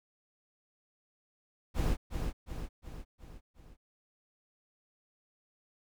brown noise with echo, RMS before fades -29 dBFS, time 1.74-1.97 s, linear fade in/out 50 ms, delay 360 ms, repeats 5, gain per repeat -5 dB, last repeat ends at 3.77 s, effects none

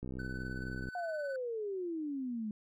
click train, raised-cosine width 3 ms, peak -29 dBFS, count 56, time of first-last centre 0.03-0.887 s, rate 64.2 Hz
triangle tone with tremolo, 1505 Hz, F#6, 29 cents sharp, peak -39 dBFS, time 0.19-1.36 s, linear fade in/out 2 ms, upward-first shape triangle, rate 19 Hz, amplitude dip 65%
sine exponential sweep, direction down, 727 to 207.7 Hz, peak -35 dBFS, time 0.95-2.51 s, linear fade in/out 2 ms
effects none

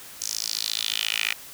10% pulse tone with high-pass filter sweep, 54.3 Hz, A1, 22 cents flat, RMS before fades -28 dBFS, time 0.2-1.34 s, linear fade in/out 20 ms, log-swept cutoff 6200 to 2300 Hz, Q 3.4, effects white hiss -43 dBFS RMS until 1.53 s

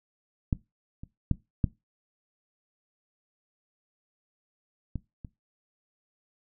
clicks, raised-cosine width 5 ms, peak -12 / -28 / -11 / -10 / -20 / -27 dBFS, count 6, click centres 0.528 / 1.035 / 1.313 / 1.642 / 4.957 / 5.248 s, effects noise-tail reverb RT60 0.2 s tail -19 dB re dry

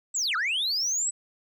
sine linear two-way sweep, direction down then up, 8040 to 1233 to 8040 Hz, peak -22 dBFS, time 0.14-1.11 s, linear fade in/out 20 ms, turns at 0.36 s, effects tanh soft clip ceiling -23 dBFS

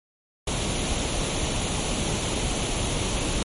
pink noise with comb filter, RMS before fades -26 dBFS, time 0.47-3.43 s, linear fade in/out 5 ms, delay 0.3 ms, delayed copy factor +0.5, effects MP3 48 kbps

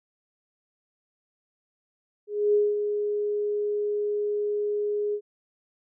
sine tone with ADSR envelope, 415.3 Hz, G#4, in tune, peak -17 dBFS, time 2.27-5.21 s, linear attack 270 ms, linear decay 210 ms, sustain -7 dB, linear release 70 ms, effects none

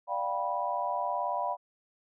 sine chord, G dominant seventh, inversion second, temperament just, 588 / 705.6 / 784 / 980 Hz, D5 / F5 / G5 / B5, +2 / +18 / 0 / -14 cents, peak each -36 / -34 / -36 / -32 dBFS, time 0.07-1.57 s, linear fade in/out 50 ms, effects none

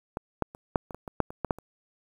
clicks, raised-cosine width 1 ms, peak -17 / -11 / -29 / -8 / -25 / -25 / -23 / -7 / -25 / -14 / -10 / -29 dBFS, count 12, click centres 0.171 / 0.423 / 0.549 / 0.758 / 0.908 / 0.946 / 1.078 / 1.203 / 1.305 / 1.447 / 1.508 / 1.586 s, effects 8-bit

